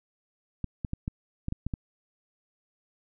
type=clicks; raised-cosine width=5 ms; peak=-18 dBFS; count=8; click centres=0.643 / 0.848 / 0.934 / 1.079 / 1.484 / 1.524 / 1.666 / 1.738 s; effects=none